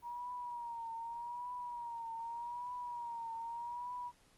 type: tone with vibrato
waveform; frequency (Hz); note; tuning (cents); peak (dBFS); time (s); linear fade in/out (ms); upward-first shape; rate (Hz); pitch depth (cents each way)
sine; 948; A#5; +29; -40; 0.02-4.12; 50; triangle; 0.83; 74
effects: pink hiss -68 dBFS RMS until 4.37 s + Opus 32 kbps